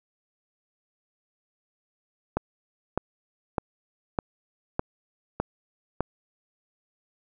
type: click train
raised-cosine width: 1 ms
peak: -10 dBFS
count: 7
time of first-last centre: 2.37-6.006 s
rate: 1.65 Hz
effects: none